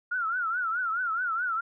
sine tone with vibrato, 1396.9 Hz, F6, in tune, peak -26 dBFS, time 0.11-1.61 s, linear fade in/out 10 ms, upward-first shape triangle, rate 4.7 Hz, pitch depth 160 cents each way, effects none

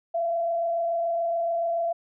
sine tone with frequency modulation, 677 Hz, E5, 46 cents sharp, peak -23 dBFS, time 0.14-1.93 s, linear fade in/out 10 ms, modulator 27 Hz, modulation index 0.45, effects none

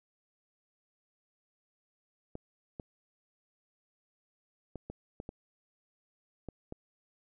clicks, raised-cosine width 2 ms, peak -27 dBFS, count 8, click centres 2.354 / 2.798 / 4.757 / 4.9 / 5.201 / 5.291 / 6.487 / 6.724 s, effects none

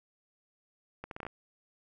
accelerating click train, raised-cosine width 0.5 ms, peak -25 dBFS, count 7, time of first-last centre 1.04-1.266 s, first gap 72 ms, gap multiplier 0.73, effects none

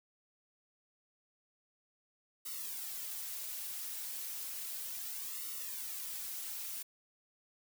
blue noise with flanger, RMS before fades -42 dBFS, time 2.45-6.83 s, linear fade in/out 10 ms, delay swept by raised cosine 1.2 to 5.2 ms, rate 0.33 Hz, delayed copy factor -0.85, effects none

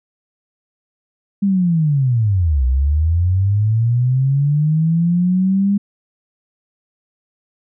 sine linear two-way sweep, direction down then up, 203.3 to 61.74 to 203.3 Hz, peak -12 dBFS, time 1.42-5.78 s, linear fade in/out 10 ms, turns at 2.65 s, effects none

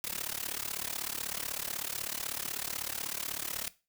white noise with amplitude modulation, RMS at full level -33 dBFS, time 0.04-3.68 s, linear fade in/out 0 ms, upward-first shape sine, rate 36.1 Hz, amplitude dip 95%, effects noise-tail reverb RT60 0.3 s tail -18 dB re dry

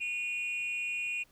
sine tone pair together, 2456 / 2757 Hz, D#7 / F7, -23 / -23 cents, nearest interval major second, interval 200 cents, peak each -31 / -35 dBFS, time 0-1.24 s, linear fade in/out 20 ms, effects tanh soft clip ceiling -29 dBFS + pink hiss -66 dBFS RMS until 1.31 s

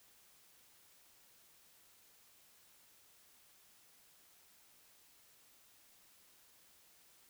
silence, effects white hiss -66 dBFS RMS until 7.29 s

